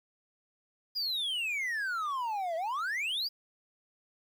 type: exponential two-way sweep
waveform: triangle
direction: down then up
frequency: 4978 to 638 to 4978 Hz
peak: -29 dBFS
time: 0.95-3.29 s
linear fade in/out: 20 ms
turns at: 2.56 s
effects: 10-bit